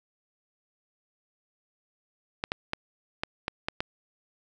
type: clicks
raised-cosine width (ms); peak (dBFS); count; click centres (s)
0.3; -12; 7; 2.439 / 2.519 / 2.734 / 3.235 / 3.481 / 3.685 / 3.805
effects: none